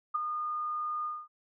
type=tone with ADSR envelope; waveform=sine; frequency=1221 Hz; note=D#6; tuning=33 cents flat; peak=-24 dBFS; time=0.14-1.28 s; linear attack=14 ms; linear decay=12 ms; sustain=-7 dB; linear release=230 ms; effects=none